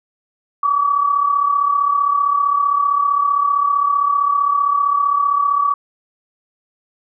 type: tone pair together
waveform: sine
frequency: 1139.3 / 1174.7 Hz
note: C#6 / D6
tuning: +47 / 0 cents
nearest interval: minor second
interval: 53 cents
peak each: -14 / -20 dBFS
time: 0.63-5.74 s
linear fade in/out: 5 ms
effects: none